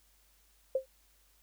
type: tone with exponential decay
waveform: sine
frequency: 527 Hz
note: C5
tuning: 12 cents sharp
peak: -23 dBFS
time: 0.75-0.86 s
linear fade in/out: 5 ms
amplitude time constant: 23 ms
effects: added 50 Hz sine -68 dBFS peak until 1.42 s + white hiss -68 dBFS RMS until 1.42 s